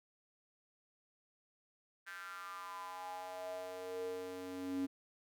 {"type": "tone with high-pass filter sweep", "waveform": "square", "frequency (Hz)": 92, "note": "F#2", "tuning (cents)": -9, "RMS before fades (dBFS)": -44, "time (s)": [2.06, 4.87], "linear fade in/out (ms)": 20, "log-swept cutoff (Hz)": [1600, 270], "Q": 6.6, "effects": []}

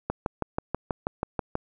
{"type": "click train", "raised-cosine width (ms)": 1, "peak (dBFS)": -12, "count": 10, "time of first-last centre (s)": [0.1, 1.554], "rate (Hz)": 6.19, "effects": []}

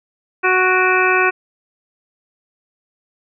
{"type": "harmonic tone with a mistuned harmonic", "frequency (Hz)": 370, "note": "F#4", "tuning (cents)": 0, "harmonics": [1, 2, 3, 4, 5, 6, 7], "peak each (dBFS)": [-18, -22, -19, -17, -22, -22, -21], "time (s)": [0.43, 1.31], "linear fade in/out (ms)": 20, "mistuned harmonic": 6, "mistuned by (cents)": 100, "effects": []}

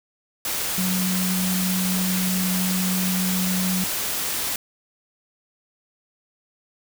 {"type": "tone in noise", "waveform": "sine", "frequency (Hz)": 185, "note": "F#3", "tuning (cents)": 0, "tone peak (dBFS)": -22, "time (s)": [0.78, 3.84], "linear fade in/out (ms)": 2, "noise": "white", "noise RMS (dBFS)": -26, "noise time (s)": [0.45, 4.56], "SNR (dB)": 1, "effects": []}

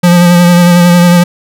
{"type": "tone with vibrato", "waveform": "square", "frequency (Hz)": 175.1, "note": "F3", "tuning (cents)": 5, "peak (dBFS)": -3, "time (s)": [0.03, 1.24], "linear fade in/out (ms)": 10, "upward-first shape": "sine", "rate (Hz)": 11, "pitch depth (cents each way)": 25, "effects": []}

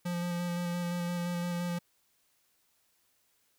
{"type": "tone with vibrato", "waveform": "square", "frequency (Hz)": 174.61, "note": "F3", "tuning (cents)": 0, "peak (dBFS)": -32, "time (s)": [0.05, 1.79], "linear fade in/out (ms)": 10, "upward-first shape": "square", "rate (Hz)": 5.8, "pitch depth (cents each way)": 13, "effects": ["white hiss -72 dBFS RMS until 3.58 s"]}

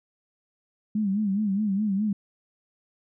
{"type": "tone with vibrato", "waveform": "sine", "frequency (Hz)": 203.6, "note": "G#3", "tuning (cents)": -34, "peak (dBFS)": -22, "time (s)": [0.95, 2.13], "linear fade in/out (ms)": 5, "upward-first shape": "sine", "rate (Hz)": 4.8, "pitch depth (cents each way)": 110, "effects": []}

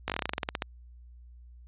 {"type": "slowing click train", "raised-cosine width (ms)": 0.3, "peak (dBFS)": -13, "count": 15, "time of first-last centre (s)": [0.08, 0.622], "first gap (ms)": 18, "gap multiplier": 1.11, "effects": ["added 60 Hz sine -48 dBFS peak until 1.67 s", "resampled to 8000 Hz"]}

